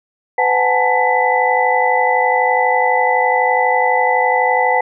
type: tone cluster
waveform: sine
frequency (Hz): 503 / 738 / 839 / 891 / 1996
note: B4 / F#5 / G#5 / A5 / B6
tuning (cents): +32 / -5 / +17 / +22 / +18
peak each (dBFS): -18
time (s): 0.38-4.81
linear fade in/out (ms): 5
effects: none